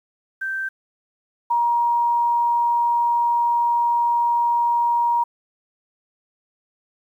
sine tone pair in turn, 1560 / 946.7 Hz, G6 / A#5, -9 / +26 cents, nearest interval major sixth, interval 865 cents, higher first, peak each -23 / -16 dBFS, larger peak second, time 0.41-0.69 / 1.5-5.24 s, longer second, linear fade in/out 10 ms, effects 9-bit

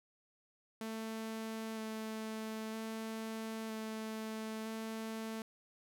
sawtooth tone with vibrato, 220.8 Hz, A3, 6 cents sharp, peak -36 dBFS, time 0.81-5.42 s, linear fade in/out 2 ms, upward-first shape square, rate 0.52 Hz, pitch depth 10 cents each way, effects none

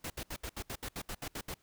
pink noise bursts, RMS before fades -40 dBFS, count 12, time 0.04-1.542 s, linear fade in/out 5 ms, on 61 ms, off 70 ms, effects pink hiss -70 dBFS RMS until 1.62 s

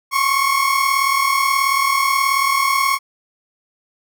30% pulse tone pair together, 1076.5 / 1115 Hz, C6 / C#6, +49 / +10 cents, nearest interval minor second, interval 61 cents, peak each -15 dBFS, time 0.11-2.99 s, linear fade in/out 50 ms, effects none

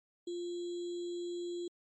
sine tone with sample-and-hold, 349.2 Hz, F4, in tune, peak -36 dBFS, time 0.27-1.68 s, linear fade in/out 5 ms, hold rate 3675 Hz, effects MP3 32 kbps

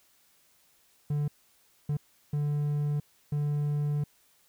triangle tone bursts at uneven times, 146.83 Hz, D3, in tune, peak -24 dBFS, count 4, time 1.1-1.28 / 1.89-1.97 / 2.33-3 / 3.32-4.04 s, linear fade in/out 5 ms, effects white hiss -65 dBFS RMS until 4.48 s

